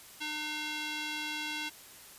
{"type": "tone with band-pass filter", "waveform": "square", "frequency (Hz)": 303.2, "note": "D#4", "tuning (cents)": -45, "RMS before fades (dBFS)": -37, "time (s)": [0.2, 1.7], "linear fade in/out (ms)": 20, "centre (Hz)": 3100, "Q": 1.5, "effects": ["white hiss -52 dBFS RMS until 2.18 s", "resampled to 32000 Hz"]}